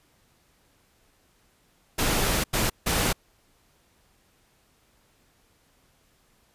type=noise bursts at uneven times; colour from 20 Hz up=pink; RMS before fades=-24 dBFS; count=3; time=1.98-2.44 / 2.53-2.7 / 2.86-3.13 s; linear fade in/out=10 ms; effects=pink hiss -64 dBFS RMS until 6.54 s + resampled to 32000 Hz